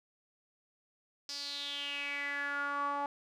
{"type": "tone with band-pass filter sweep", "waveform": "sawtooth", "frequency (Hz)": 284.8, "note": "C#4", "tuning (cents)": 47, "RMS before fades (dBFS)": -37, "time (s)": [1.29, 3.06], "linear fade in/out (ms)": 2, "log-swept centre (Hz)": [5100, 920], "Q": 6.4, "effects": []}